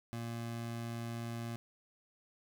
25% pulse tone, 116.54 Hz, A#2, in tune, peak -35 dBFS, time 0.13-1.56 s, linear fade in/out 0 ms, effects none

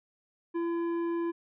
triangle tone with tanh clipping, 338.3 Hz, E4, 45 cents sharp, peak -30 dBFS, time 0.54-1.32 s, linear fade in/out 20 ms, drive 14 dB, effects none

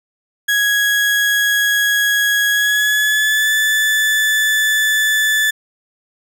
35% pulse tone with pitch glide, 1661.2 to 1744.8 Hz, G#6 to A6, 0 to -15 cents, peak -11 dBFS, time 0.48-5.51 s, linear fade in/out 10 ms, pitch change +85 cents, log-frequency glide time 2.5-3.51 s, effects none

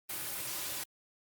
white noise with comb filter, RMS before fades -38 dBFS, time 0.09-0.84 s, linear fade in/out 10 ms, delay 4.4 ms, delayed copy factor -0.5, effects high-pass 80 Hz 12 dB/octave + Opus 32 kbps

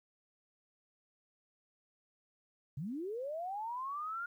sine linear sweep, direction up, 123.47 to 1428 Hz, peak -37 dBFS, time 2.77-4.26 s, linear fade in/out 5 ms, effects 12-bit

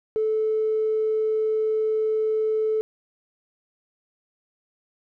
triangle tone with tanh clipping, 435.8 Hz, A4, 17 cents flat, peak -20 dBFS, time 0.16-2.81 s, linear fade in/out 0 ms, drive 4 dB, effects none

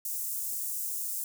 white high-pass noise, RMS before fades -34 dBFS, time 0.05-1.24 s, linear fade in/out 2 ms, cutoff 7200 Hz, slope 24 dB/octave, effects none

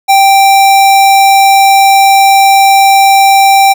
square tone, 784 Hz, G5, in tune, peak -3 dBFS, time 0.08-3.74 s, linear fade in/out 20 ms, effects none

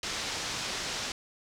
white low-pass noise, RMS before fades -35 dBFS, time 0.03-1.12 s, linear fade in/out 2 ms, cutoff 6400 Hz, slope 24 dB/octave, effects none

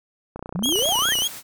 click train, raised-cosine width 1 ms, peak -19 dBFS, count 27, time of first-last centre 0.36-1.221 s, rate 30.2 Hz
sine exponential sweep, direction up, 159.5 to 1975.5 Hz, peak -23 dBFS, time 0.55-1.14 s, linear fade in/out 2 ms
sawtooth tone with vibrato, 3101 Hz, G7, 19 cents flat, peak -17 dBFS, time 0.63-1.28 s, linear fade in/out 10 ms, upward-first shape sine, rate 5 Hz, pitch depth 120 cents each way
white noise, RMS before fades -37 dBFS, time 0.73-1.43 s, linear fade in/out 50 ms
effects none

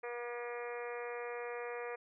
harmonic tone, 240.1 Hz, B3, 49 cents flat, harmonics 2 / 3 / 4 / 5 / 6 / 7 / 8 / 9 / 10, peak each -41 / -49 / -51 / -50 / -55 / -52 / -51 / -53 / -53 dBFS, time 0.03-1.96 s, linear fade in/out 10 ms, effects none

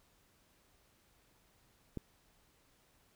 click, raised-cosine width 3 ms, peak -26 dBFS, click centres 1.973 s, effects pink hiss -70 dBFS RMS until 3.15 s

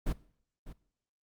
brown noise with echo, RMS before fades -29 dBFS, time 0.06-0.13 s, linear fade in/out 10 ms, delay 600 ms, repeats 1, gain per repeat -15 dB, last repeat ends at 0.73 s, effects noise-tail reverb RT60 0.6 s tail -20 dB re dry + Opus 32 kbps

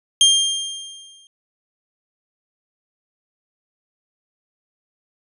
sawtooth tone with exponential decay, 3196 Hz, G7, 33 cents sharp, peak -5 dBFS, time 0.21-1.27 s, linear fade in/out 1 ms, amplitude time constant 230 ms, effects resampled to 24000 Hz

